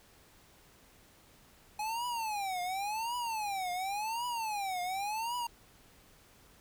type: tone with vibrato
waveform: square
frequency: 835 Hz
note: G#5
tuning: 9 cents sharp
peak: -34 dBFS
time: 1.79-5.47 s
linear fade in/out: 5 ms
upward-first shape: triangle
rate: 0.91 Hz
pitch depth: 290 cents each way
effects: pink hiss -61 dBFS RMS until 6.6 s